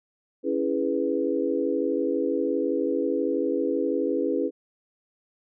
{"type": "chord", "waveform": "sine", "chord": "C# minor seventh", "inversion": "none", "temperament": "equal", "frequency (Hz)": [277.2, 329.6, 415.3, 493.9], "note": ["C#4", "E4", "G#4", "B4"], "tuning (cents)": [0, 0, 0, 0], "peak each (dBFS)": -28, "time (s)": [0.43, 4.51], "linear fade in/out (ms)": 50, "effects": []}